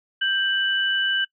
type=tone pair together; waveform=sine; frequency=1572 / 2973 Hz; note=G6 / F#7; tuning=+4 / +8 cents; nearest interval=major seventh; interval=1104 cents; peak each=-22 / -23 dBFS; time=0.21-1.25 s; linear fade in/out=10 ms; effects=noise-tail reverb RT60 0.1 s tail -24 dB re dry